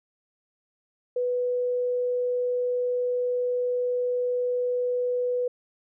sine tone, 493.9 Hz, B4, in tune, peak -23 dBFS, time 1.16-5.48 s, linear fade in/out 5 ms, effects none

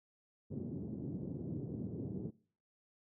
pink band-pass noise, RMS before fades -42 dBFS, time 0.5-2.31 s, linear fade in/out 20 ms, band 110 to 360 Hz, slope 24 dB/octave, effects noise-tail reverb RT60 0.5 s tail -23 dB re dry

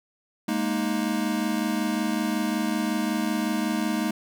square chord, Ab suspended second, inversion none, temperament equal, 207.7 / 233.1 / 311.1 Hz, Ab3 / Bb3 / Eb4, 0 / 0 / 0 cents, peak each -29 dBFS, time 0.48-4.11 s, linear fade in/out 5 ms, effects none

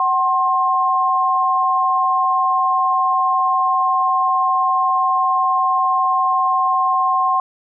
sine tone pair together, 751.7 / 1063 Hz, F#5 / C6, +27 / +27 cents, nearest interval tritone, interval 600 cents, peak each -19 / -15 dBFS, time 0-7.4 s, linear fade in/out 2 ms, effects none

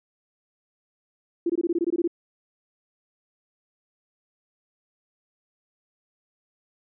sine tone bursts, 341.4 Hz, F4, 39 cents flat, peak -20 dBFS, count 11, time 1.46-2.077 s, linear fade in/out 5 ms, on 37 ms, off 21 ms, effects none

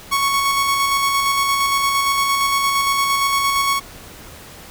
sawtooth tone with tremolo, 1108.7 Hz, C#6, in tune, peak -11 dBFS, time 0.11-3.8 s, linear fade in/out 20 ms, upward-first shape square, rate 8.7 Hz, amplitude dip 25%, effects pink hiss -39 dBFS RMS until 4.7 s

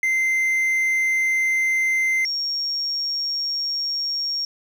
triangle / sine tone pair in turn, 2079 / 5550 Hz, C7 / F8, -12 / -12 cents, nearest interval octave + perfect fourth, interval 1700 cents, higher second, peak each -16 / -22 dBFS, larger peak first, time 0.03-2.25 / 2.25-4.45 s, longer first, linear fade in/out 2 ms, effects 8-bit

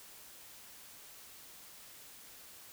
silence, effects white hiss -54 dBFS RMS until 2.72 s

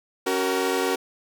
sawtooth chord, F# major, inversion second, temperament equal with one note detuned, 277.2 / 377.3 / 466.2 Hz, C#4 / F#4 / A#4, 0 / +34 / 0 cents, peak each -25 / -21 / -22 dBFS, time 0.26-0.96 s, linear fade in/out 10 ms, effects none

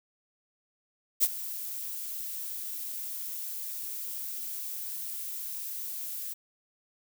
violet noise with ADSR envelope, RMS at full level -21 dBFS, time 1.2-6.34 s, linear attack 33 ms, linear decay 41 ms, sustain -16 dB, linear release 14 ms, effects none

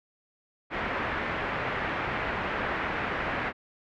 white low-pass noise, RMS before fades -31 dBFS, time 0.7-3.53 s, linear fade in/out 50 ms, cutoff 2100 Hz, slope 24 dB/octave, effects none

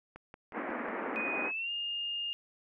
click train, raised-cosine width 0.5 ms, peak -32 dBFS, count 5, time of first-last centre 0.16-0.885 s, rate 5.52 Hz
pink band-pass noise, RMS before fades -37 dBFS, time 0.52-1.52 s, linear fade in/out 50 ms, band 220 to 2200 Hz, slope 48 dB/octave
sine tone with pitch glide, 2489 to 2826 Hz, D#7 to F7, 0 to +20 cents, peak -33 dBFS, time 1.16-2.33 s, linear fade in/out 0 ms, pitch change +220 cents, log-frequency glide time 1.43-1.71 s
effects none

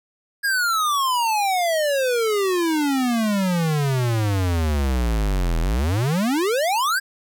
square exponential two-way sweep, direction down then up, 1661.2 to 39.69 to 1661.2 Hz, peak -19 dBFS, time 0.43-7 s, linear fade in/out 20 ms, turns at 5.6 s, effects none

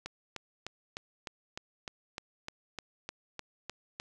click train, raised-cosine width 0.2 ms, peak -21 dBFS, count 14, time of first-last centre 0.06-3.999 s, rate 3.3 Hz, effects none

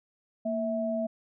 sine tone pair together, 230.9 / 653 Hz, A#3 / E5, -16 / -17 cents, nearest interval octave + tritone, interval 1799 cents, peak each -31 / -29 dBFS, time 0.45-1.07 s, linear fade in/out 10 ms, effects none

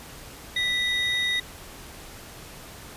triangle tone pair together, 1975.5 / 3733 Hz, B6 / A#7, 0 / +2 cents, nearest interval major seventh, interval 1102 cents, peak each -24 dBFS, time 0.56-1.4 s, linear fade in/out 5 ms, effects pink hiss -43 dBFS RMS until 2.96 s + resampled to 32000 Hz

